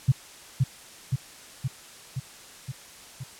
sine tone with echo, 130.8 Hz, C3, in tune, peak -14 dBFS, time 0.08-0.12 s, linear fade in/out 10 ms, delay 520 ms, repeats 6, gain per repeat -3 dB, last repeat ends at 3.24 s, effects white hiss -47 dBFS RMS until 3.39 s + low-pass 10000 Hz 12 dB/octave

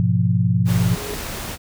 sine chord, F diminished, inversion first, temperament equal, 103.83 / 123.47 / 174.61 Hz, Ab2 / Cb3 / F3, 0 / 0 / 0 cents, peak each -19 dBFS, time 0-0.95 s, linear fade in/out 0 ms
sine tone with exponential growth, 415.3 Hz, G#4, in tune, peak -27 dBFS, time 0.49-1.14 s, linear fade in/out 0 ms, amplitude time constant 140 ms
pink noise, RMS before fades -29 dBFS, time 0.65-1.58 s, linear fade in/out 50 ms
effects none

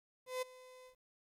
35% pulse tone with ADSR envelope, 509 Hz, C5, 48 cents flat, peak -33 dBFS, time 0.26-0.96 s, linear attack 160 ms, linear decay 13 ms, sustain -20 dB, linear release 100 ms, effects resampled to 32000 Hz + 12-bit

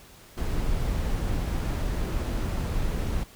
brown noise, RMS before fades -27 dBFS, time 0.37-3.24 s, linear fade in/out 10 ms, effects pink hiss -51 dBFS RMS until 3.35 s

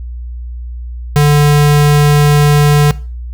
square tone, 146.83 Hz, D3, in tune, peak -6 dBFS, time 1.16-2.91 s, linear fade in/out 0 ms, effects noise-tail reverb RT60 0.4 s tail -20 dB re dry + added 60 Hz sine -21 dBFS peak until 3.33 s

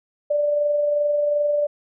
sine tone with amplitude modulation, 587.3 Hz, D5, in tune, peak -16 dBFS, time 0.3-1.67 s, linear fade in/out 10 ms, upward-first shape sine, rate 22.7 Hz, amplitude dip 30%, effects none

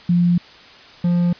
sine / triangle tone pair in turn, 174.61 / 174.61 Hz, F3 / F3, 0 / 0 cents, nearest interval unison, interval 0 cents, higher neither, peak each -12 dBFS, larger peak neither, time 0.09-0.38 / 1.04-1.33 s, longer neither, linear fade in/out 5 ms, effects white hiss -43 dBFS RMS until 1.39 s + resampled to 11025 Hz

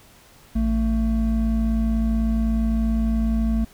triangle tone pair together, 55.86 / 223.6 Hz, A1 / A3, +27 / +28 cents, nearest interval 2 octaves, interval 2401 cents, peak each -19 dBFS, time 0.55-3.65 s, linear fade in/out 10 ms, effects pink hiss -51 dBFS RMS until 3.73 s

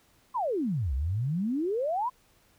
sine exponential two-way sweep, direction down then up, 1100 to 61.5 to 1044 Hz, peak -26 dBFS, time 0.34-2.1 s, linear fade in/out 20 ms, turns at 0.94 s, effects pink hiss -64 dBFS RMS until 2.58 s

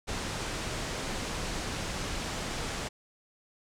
pink low-pass noise, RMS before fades -35 dBFS, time 0.07-2.89 s, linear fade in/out 20 ms, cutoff 8400 Hz, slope 24 dB/octave, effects none

